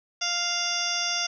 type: harmonic tone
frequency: 698.5 Hz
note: F5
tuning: in tune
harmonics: 1 / 2 / 3 / 4 / 5 / 7 / 8 / 9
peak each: -36 / -34 / -36 / -33 / -33 / -32 / -30 / -35 dBFS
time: 0.21-1.27 s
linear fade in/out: 10 ms
effects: none